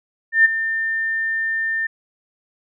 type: tone with ADSR envelope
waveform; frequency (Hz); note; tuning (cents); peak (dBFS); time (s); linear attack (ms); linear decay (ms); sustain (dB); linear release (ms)
sine; 1800; A6; +39; -7; 0.32-1.87; 130; 16; -12; 7
effects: none